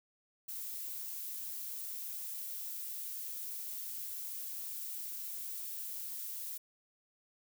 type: noise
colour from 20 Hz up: violet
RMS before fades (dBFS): -42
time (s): 0.48-6.58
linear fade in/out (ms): 10
effects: none